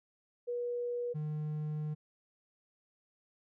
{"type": "tone pair in turn", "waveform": ["sine", "triangle"], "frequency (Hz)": [483.4, 152.17], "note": ["B4", "D#3"], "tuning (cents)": [-37, -38], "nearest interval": "octave + minor sixth", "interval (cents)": 2001, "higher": "first", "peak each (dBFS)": [-33, -32], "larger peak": "second", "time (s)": [[0.47, 1.14], [1.14, 1.95]], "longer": "second", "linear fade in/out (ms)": 20, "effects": []}